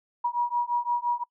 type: beating tone pair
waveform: sine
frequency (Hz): 958 / 963.8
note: A#5 / B5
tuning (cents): +47 / -43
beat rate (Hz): 5.8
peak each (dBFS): -27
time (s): 0.24-1.24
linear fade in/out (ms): 10
effects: noise-tail reverb RT60 0.1 s tail -26 dB re dry